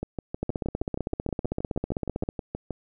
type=two click trains; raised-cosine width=2 ms; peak=-14 / -17 dBFS; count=30 / 18; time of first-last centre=0.43-2.289 / 0.03-2.707 s; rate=15.6 / 6.35 Hz; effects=none